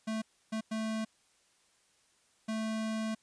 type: tone bursts at uneven times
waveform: square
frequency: 220 Hz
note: A3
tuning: in tune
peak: -33 dBFS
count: 4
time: 0.07-0.22 / 0.52-0.61 / 0.71-1.05 / 2.48-3.15 s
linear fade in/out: 10 ms
effects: white hiss -69 dBFS RMS until 3.22 s + resampled to 22050 Hz